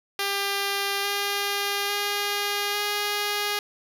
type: tone with pitch steps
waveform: 5% pulse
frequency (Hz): 398.8 / 403.2 / 407.7 / 412.1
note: G4 / G4 / G#4 / G#4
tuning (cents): +30 / +49 / -32 / -13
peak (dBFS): -13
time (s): 0.19-3.59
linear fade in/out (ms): 2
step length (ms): 850
effects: none

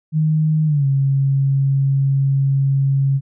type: tone with pitch glide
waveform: sine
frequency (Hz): 155.56 to 137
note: D#3 to C#3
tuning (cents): 0 to -20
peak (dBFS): -13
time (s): 0.12-3.21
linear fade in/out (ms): 50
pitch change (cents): -220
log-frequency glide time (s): 0.66-0.86
effects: none

